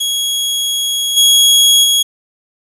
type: tone with level steps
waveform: sawtooth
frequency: 3322 Hz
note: G#7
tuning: in tune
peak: -11 / -3 / -6 dBFS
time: 0-2.03 s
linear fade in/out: 10 ms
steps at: 1.16 / 1.83 s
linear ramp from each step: 20 ms
effects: resampled to 32000 Hz + 7-bit